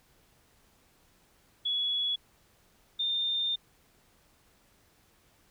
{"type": "tone pair in turn", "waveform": "sine", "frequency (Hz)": [3380, 3616], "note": ["G#7", "A7"], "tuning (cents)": [30, 47], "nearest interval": "minor second", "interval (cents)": 117, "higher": "second", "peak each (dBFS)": -27, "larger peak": "neither", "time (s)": [[1.65, 2.16], [2.99, 3.56]], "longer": "second", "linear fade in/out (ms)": 10, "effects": ["pink hiss -65 dBFS RMS until 5.5 s"]}